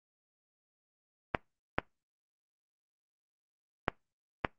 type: clicks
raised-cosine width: 0.5 ms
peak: -10 dBFS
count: 4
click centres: 1.348 / 1.785 / 3.882 / 4.448 s
effects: noise-tail reverb RT60 0.2 s tail -25 dB re dry + Opus 32 kbps